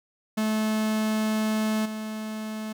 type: tone with level steps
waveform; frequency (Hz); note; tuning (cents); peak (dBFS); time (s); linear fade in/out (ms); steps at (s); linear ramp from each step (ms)
45% pulse; 216.9; A3; -25; -23 / -31; 0.37-2.73; 10; 1.85; 10
effects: none